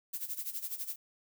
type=noise with tremolo; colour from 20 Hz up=violet; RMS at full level=-36 dBFS; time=0.13-0.96 s; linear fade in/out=10 ms; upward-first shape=sine; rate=12 Hz; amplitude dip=80%; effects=none